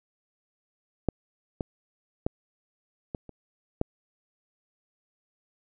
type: clicks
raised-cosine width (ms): 2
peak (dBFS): -10 / -16 / -12 / -19 / -30 / -11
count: 6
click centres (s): 1.087 / 1.608 / 2.265 / 3.148 / 3.293 / 3.814
effects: none